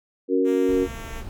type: chord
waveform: sine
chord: F# major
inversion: second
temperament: equal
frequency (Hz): 277.2 / 370 / 466.2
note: C#4 / F#4 / A#4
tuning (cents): 0 / 0 / 0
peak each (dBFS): -22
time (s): 0.28-0.88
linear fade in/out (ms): 50
type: tone with pitch glide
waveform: 5% pulse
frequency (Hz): 233.1 to 226.1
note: A#3 to A3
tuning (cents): 0 to +47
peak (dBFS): -26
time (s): 0.44-1.24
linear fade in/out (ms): 50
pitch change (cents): -53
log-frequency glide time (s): 0.55-1.07
type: noise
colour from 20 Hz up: brown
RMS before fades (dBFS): -35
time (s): 0.69-1.29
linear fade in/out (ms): 0
effects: none